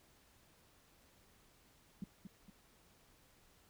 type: tone with echo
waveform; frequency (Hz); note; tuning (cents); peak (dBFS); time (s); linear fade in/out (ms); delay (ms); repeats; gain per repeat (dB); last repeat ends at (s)
sine; 192.8; G3; -28; -39; 2.02-2.04; 2; 230; 2; -7; 2.5
effects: pink hiss -68 dBFS RMS until 3.69 s